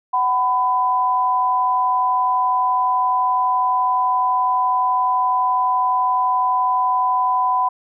sine tone pair together, 750 / 1001.8 Hz, F#5 / B5, +23 / +24 cents, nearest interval perfect fourth, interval 501 cents, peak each -21 / -16 dBFS, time 0.13-7.69 s, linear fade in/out 10 ms, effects none

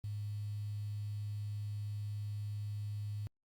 sine tone with quantisation, 103.83 Hz, G#2, in tune, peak -37 dBFS, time 0.04-3.27 s, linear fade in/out 0 ms, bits 10, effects Opus 48 kbps

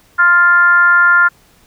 sine tone with frequency modulation, 1400 Hz, F6, 4 cents sharp, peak -6 dBFS, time 0.18-1.29 s, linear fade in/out 20 ms, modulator 353 Hz, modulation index 0.59, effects pink hiss -50 dBFS RMS until 1.66 s

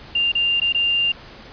sine tone with dropouts, 2794 Hz, F7, in tune, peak -16 dBFS, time 0.15-1.12 s, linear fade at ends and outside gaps 5 ms, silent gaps 0.319-0.351 / 0.601-0.616 / 0.725-0.746 s, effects pink hiss -41 dBFS RMS until 1.52 s + resampled to 11025 Hz

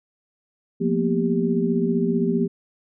sine tone cluster, 175.5 / 227.6 / 243 / 394.6 Hz, F3 / A#3 / B3 / G4, +9 / -41 / -28 / +11 cents, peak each -24 dBFS, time 0.8-2.48 s, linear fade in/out 20 ms, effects none

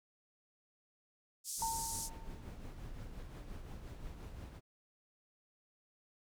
white band-pass noise, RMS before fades -42 dBFS, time 1.44-2.1 s, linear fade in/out 50 ms, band 5500 to 9800 Hz, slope 24 dB/octave
brown noise with tremolo, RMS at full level -45 dBFS, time 1.57-4.61 s, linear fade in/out 50 ms, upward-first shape triangle, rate 5.7 Hz, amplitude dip 50%
sine tone with exponential decay, 900 Hz, A5, 39 cents sharp, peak -33 dBFS, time 1.62-2.54 s, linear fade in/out 2 ms, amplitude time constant 200 ms
effects none

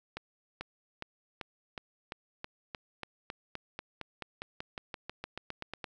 accelerating click train, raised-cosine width 0.3 ms, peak -22 dBFS, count 25, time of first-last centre 0.17-5.842 s, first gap 440 ms, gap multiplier 0.94, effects none

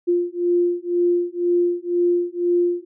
sine beating tone pair, 349.2 / 351.2 Hz, F4 / F4, 0 / +10 cents, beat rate 2 Hz, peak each -20 dBFS, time 0.07-2.85 s, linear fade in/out 20 ms, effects none

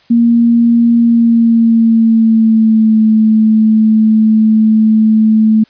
sine tone with pitch glide, 234.1 to 218.4 Hz, A#3 to A3, +8 to -13 cents, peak -5 dBFS, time 0.1-5.64 s, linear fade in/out 10 ms, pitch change -121 cents, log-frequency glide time 0.97-3.01 s, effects white hiss -49 dBFS RMS until 5.69 s + resampled to 11025 Hz

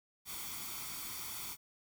white noise with comb filter, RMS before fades -43 dBFS, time 0.25-1.57 s, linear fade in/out 50 ms, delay 0.88 ms, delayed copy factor +0.65, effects none

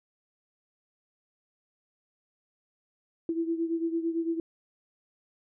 sine beating tone pair, 329.6 / 338.5 Hz, E4 / E4, 0 / +46 cents, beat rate 8.9 Hz, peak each -28 / -33 dBFS, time 3.29-4.4 s, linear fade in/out 2 ms, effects none

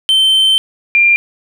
triangle / sine tone pair in turn, 3099 / 2389 Hz, G7 / D7, -21 / +29 cents, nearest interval perfect fourth, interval 450 cents, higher first, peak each -6 dBFS, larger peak neither, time 0.09-0.58 / 0.95-1.16 s, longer first, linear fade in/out 0 ms, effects none

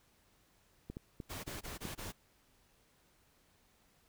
clicks, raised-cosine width 3 ms, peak -30 dBFS, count 5, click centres 0.9 / 0.969 / 1.202 / 1.479 / 1.853 s
pink noise bursts, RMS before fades -44 dBFS, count 5, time 1.29-2.124 s, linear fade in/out 20 ms, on 150 ms, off 21 ms
effects pink hiss -70 dBFS RMS until 4.08 s

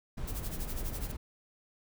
brown noise, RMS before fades -37 dBFS, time 0.17-1.17 s, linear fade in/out 10 ms
blue noise with tremolo, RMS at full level -41 dBFS, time 0.27-1.12 s, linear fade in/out 10 ms, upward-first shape sine, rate 12 Hz, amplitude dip 85%
effects none

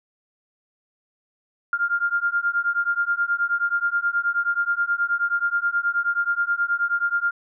sine beating tone pair, 1396.9 / 1406.3 Hz, F6 / F6, 0 / +12 cents, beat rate 9.4 Hz, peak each -23 dBFS, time 1.73-7.31 s, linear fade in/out 2 ms, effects none

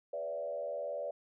sine tone with frequency modulation, 578 Hz, D5, 28 cents flat, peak -35 dBFS, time 0.13-1.11 s, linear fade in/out 5 ms, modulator 81 Hz, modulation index 0.97, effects none

